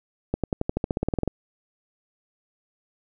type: accelerating click train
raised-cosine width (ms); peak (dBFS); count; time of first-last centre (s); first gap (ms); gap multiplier
2; -10; 15; 0.34-1.277; 97; 0.94
effects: none